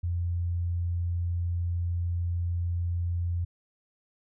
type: tone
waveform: sine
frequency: 86.7 Hz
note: F2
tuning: 12 cents flat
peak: -26 dBFS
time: 0.03-3.45 s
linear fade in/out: 10 ms
effects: none